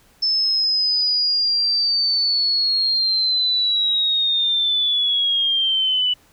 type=linear sweep; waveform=sine; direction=down; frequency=5274 to 2960 Hz; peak=-16 dBFS; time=0.22-6.14 s; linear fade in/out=10 ms; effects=pink hiss -55 dBFS RMS until 6.32 s

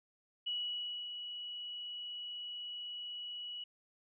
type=tone with ADSR envelope; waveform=sine; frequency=2931 Hz; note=F#7; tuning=17 cents flat; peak=-34 dBFS; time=0.46-3.64 s; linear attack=13 ms; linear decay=610 ms; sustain=-7 dB; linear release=5 ms; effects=none

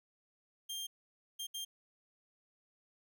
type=tone bursts at uneven times; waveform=sawtooth; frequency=3193 Hz; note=G7; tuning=31 cents sharp; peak=-36 dBFS; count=3; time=0.69-0.87 / 1.39-1.47 / 1.54-1.65 s; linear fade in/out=10 ms; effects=none

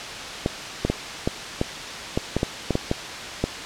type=clicks; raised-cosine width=2 ms; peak=-7 dBFS; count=12; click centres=0.461 / 0.85 / 0.9 / 1.275 / 1.614 / 2.175 / 2.366 / 2.431 / 2.707 / 2.754 / 2.914 / 3.44 s; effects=white hiss -32 dBFS RMS until 3.65 s + low-pass 5000 Hz 12 dB/octave

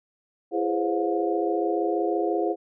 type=tone cluster; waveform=sine; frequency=336.7 / 411.5 / 506 / 532 / 714 Hz; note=E4 / G#4 / B4 / C5 / F5; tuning=+37 / -16 / +42 / +29 / +38 cents; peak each=-26 / -27 / -33 / -32 / -29 dBFS; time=0.51-2.56 s; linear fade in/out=50 ms; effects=none

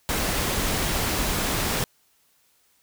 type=noise; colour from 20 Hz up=pink; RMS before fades=-25 dBFS; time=0.09-1.84 s; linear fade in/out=0 ms; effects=white hiss -64 dBFS RMS until 2.82 s

